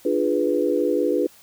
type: chord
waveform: sine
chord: D diminished seventh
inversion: none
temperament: equal with one note detuned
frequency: 297.1 / 349.2 / 415.3 / 493.9 Hz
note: D4 / F4 / Ab4 / Cb5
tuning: +20 / 0 / 0 / 0 cents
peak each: -24 / -24 / -24 / -23 dBFS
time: 0.05-1.27 s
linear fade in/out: 5 ms
effects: white hiss -51 dBFS RMS until 1.42 s